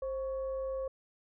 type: tone with frequency modulation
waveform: sine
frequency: 530 Hz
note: C5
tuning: 22 cents sharp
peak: -33 dBFS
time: 0.02-0.88 s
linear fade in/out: 5 ms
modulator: 584 Hz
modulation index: 0.35
effects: none